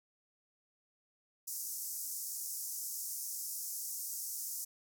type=band-pass noise; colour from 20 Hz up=white; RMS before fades=-41 dBFS; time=1.47-4.65 s; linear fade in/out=10 ms; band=5400 to 16000 Hz; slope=48 dB/octave; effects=none